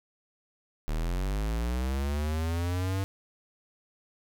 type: linear sweep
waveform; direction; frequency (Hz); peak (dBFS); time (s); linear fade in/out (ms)
square; up; 37.19 to 98; -28; 0.88-3.04; 0
effects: none